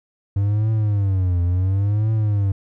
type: tone with vibrato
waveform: triangle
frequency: 98 Hz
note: G2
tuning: in tune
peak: -14 dBFS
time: 0.36-2.52 s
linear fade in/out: 5 ms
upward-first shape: triangle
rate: 0.71 Hz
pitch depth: 220 cents each way
effects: none